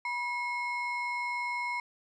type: ring-modulated tone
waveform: triangle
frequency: 1568 Hz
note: G6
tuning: in tune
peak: -26 dBFS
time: 0.05-1.8 s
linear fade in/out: 2 ms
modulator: 597 Hz
effects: resampled to 22050 Hz